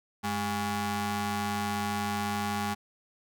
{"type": "ring-modulated tone", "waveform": "sawtooth", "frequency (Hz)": 305.4, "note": "D#4", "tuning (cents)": -32, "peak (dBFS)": -22, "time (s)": [0.23, 2.75], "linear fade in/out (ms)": 20, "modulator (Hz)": 514, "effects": []}